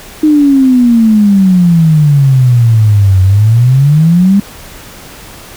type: exponential two-way sweep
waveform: sine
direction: down then up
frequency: 311.1 to 92.5 to 204.4 Hz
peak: -3 dBFS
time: 0.23-4.4 s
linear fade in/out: 5 ms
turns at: 3.22 s
effects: pink hiss -31 dBFS RMS until 5.56 s